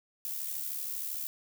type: noise with amplitude modulation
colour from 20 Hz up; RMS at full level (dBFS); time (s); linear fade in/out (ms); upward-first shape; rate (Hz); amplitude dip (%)
violet; -34; 0.25-1.27; 0; sine; 73; 55
effects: none